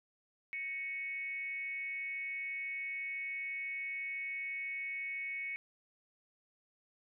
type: tone with frequency modulation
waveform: sine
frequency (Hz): 2217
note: C#7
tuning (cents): 0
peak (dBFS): -37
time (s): 0.53-5.56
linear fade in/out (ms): 0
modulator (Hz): 318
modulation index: 0.45
effects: none